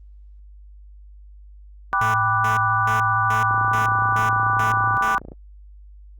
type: chord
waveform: sine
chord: G major seventh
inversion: none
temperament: equal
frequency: 784 / 987.8 / 1174.7 / 1480 Hz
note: G5 / B5 / D6 / F#6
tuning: 0 / 0 / 0 / 0 cents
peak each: -26 / -25 / -20 / -23 dBFS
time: 1.93-5.18 s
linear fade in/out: 0 ms
type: tone bursts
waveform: 5% pulse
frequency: 220 Hz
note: A3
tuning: in tune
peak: -18 dBFS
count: 8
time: 2.01-5.15 s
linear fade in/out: 2 ms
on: 130 ms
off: 300 ms
type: tone with vibrato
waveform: sine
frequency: 110 Hz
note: A2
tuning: in tune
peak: -26 dBFS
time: 2.01-4.97 s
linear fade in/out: 0 ms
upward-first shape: sine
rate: 13 Hz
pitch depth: 48 cents each way
type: click train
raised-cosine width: 2 ms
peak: -24 dBFS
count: 54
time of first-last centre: 3.51-5.319 s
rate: 29.3 Hz
effects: added 50 Hz sine -41 dBFS peak until 6.19 s + Opus 32 kbps